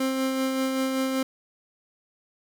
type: tone with tremolo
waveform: 30% pulse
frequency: 263.9 Hz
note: C4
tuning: 15 cents sharp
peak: -20 dBFS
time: 0-1.23 s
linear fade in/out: 5 ms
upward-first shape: sine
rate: 5.2 Hz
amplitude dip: 30%
effects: none